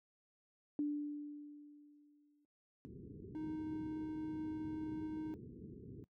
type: tone with exponential decay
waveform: sine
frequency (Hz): 293.7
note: D4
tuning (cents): 0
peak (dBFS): -32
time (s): 0.79-2.45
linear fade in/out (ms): 1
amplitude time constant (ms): 360
type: low-pass noise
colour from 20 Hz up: pink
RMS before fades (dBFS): -49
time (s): 2.85-6.04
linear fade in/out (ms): 0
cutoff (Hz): 440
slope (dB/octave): 96
type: tone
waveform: triangle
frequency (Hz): 311.1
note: D#4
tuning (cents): 0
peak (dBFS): -38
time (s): 3.35-5.34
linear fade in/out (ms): 0
effects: noise-tail reverb RT60 0.1 s tail -20 dB re dry + high-pass 100 Hz 12 dB/octave